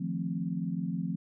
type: chord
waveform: sine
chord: F dominant seventh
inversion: third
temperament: equal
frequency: 155.56 / 174.61 / 220 / 261.6 Hz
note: Eb3 / F3 / A3 / C4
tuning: 0 / 0 / 0 / 0 cents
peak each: -38 / -32 / -38 / -38 dBFS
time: 0-1.16 s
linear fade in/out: 10 ms
effects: none